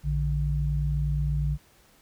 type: tone pair together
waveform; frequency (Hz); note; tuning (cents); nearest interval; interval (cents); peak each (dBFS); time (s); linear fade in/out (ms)
sine; 58.27 / 146.83; A#1 / D3; 0 / 0; octave + major third; 1600; -26; 0.03-1.58; 50
effects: pink hiss -59 dBFS RMS until 2.01 s